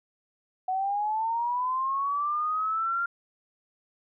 sine linear sweep, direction up, 740 to 1396.9 Hz, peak -25 dBFS, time 0.68-3.06 s, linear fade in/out 5 ms, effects none

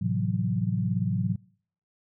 sine chord, F# half-diminished seventh, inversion first, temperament equal with one note detuned, 110 / 130.81 / 167.31 / 185 Hz, A2 / C3 / E3 / F#3, 0 / 0 / +26 / 0 cents, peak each -28 / -31 / -31 / -28 dBFS, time 0.01-1.36 s, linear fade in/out 10 ms, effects noise-tail reverb RT60 0.6 s tail -25 dB re dry

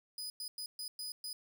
sawtooth tone bursts at uneven times, 4978 Hz, D#8, in tune, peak -37 dBFS, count 6, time 0.18-0.3 / 0.4-0.48 / 0.58-0.66 / 0.79-0.88 / 0.99-1.12 / 1.24-1.33 s, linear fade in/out 2 ms, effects none

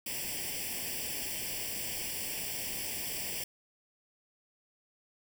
white noise with comb filter, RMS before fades -37 dBFS, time 0.06-3.44 s, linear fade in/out 5 ms, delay 0.38 ms, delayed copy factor +0.95, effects none

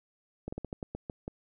slowing click train, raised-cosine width 2 ms, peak -23 dBFS, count 9, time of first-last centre 0.48-1.279 s, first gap 45 ms, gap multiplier 1.22, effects none

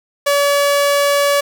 sawtooth tone, 570 Hz, C#5, 48 cents sharp, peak -8 dBFS, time 0.26-1.41 s, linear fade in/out 10 ms, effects 7-bit

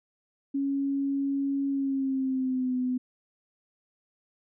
sine tone with pitch glide, 276.9 to 252.5 Hz, C#4 to B3, -2 to +39 cents, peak -25 dBFS, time 0.54-2.98 s, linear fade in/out 10 ms, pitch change -159 cents, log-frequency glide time 1.69-2.76 s, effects none

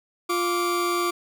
40% pulse tone pair together, 349.9 / 1165.4 Hz, F4 / D6, +3 / -14 cents, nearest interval octave + major sixth, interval 2083 cents, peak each -24 dBFS, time 0.29-1.11 s, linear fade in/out 10 ms, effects none

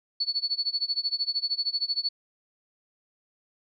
sine tone with tremolo, 4435 Hz, C#8, in tune, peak -22 dBFS, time 0.2-2.09 s, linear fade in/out 5 ms, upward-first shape sine, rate 13 Hz, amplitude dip 95%, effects none

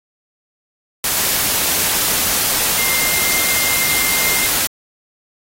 sine tone in noise, 2106 Hz, C7, 11 cents sharp, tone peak -22 dBFS, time 2.78-4.46 s, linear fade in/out 2 ms, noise white, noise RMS -17 dBFS, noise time 1.04-4.67 s, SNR -8 dB, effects AAC 48 kbps

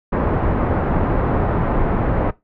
pink low-pass noise, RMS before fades -18 dBFS, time 0.12-2.31 s, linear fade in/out 10 ms, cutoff 1100 Hz, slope 12 dB/octave, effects noise-tail reverb RT60 0.2 s tail -19 dB re dry + low-pass 2000 Hz 12 dB/octave

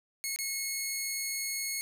10% pulse tone with dropouts, 2181 Hz, C#7, 29 cents flat, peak -23 dBFS, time 0.24-1.81 s, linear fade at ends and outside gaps 0 ms, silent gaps 0.361-0.388 s, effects none

